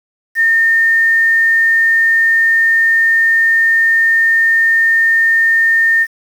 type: tone with quantisation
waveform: sine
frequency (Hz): 1820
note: A#6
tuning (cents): -42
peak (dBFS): -8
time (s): 0.35-6.07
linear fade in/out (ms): 50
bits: 6
effects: none